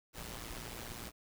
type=noise with amplitude modulation; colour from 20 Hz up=pink; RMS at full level=-42 dBFS; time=0.13-1.12 s; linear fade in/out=50 ms; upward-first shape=sine; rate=117 Hz; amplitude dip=70%; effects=none